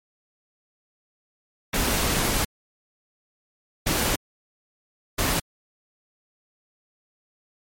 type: noise bursts at uneven times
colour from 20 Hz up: pink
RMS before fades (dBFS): -23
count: 3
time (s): 1.73-2.45 / 3.86-4.16 / 5.18-5.4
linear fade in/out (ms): 10
effects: MP3 64 kbps